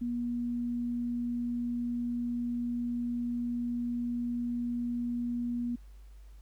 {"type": "tone", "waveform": "sine", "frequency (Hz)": 240, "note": "B3", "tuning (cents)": -49, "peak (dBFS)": -30, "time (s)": [0.01, 5.76], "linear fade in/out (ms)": 10, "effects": ["added 50 Hz sine -48 dBFS peak until 6.41 s", "pink hiss -68 dBFS RMS until 6.41 s"]}